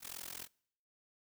white noise with amplitude modulation, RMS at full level -42 dBFS, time 0-0.48 s, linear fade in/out 50 ms, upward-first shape sine, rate 43.2 Hz, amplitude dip 100%, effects noise-tail reverb RT60 0.7 s tail -26 dB re dry

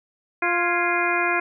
harmonic tone with a mistuned harmonic, 349.2 Hz, F4, in tune, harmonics 1 / 2 / 3 / 4 / 5 / 6 / 7, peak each -27 / -27 / -27 / -27 / -27 / -27 / -27 dBFS, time 0.42-1.4 s, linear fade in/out 5 ms, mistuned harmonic 5, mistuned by -83 cents, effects none

